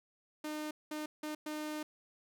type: tone bursts at uneven times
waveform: sawtooth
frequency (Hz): 304.5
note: D#4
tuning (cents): -37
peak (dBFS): -34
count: 4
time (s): 0.44-0.71 / 0.91-1.06 / 1.23-1.35 / 1.46-1.83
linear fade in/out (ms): 5
effects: none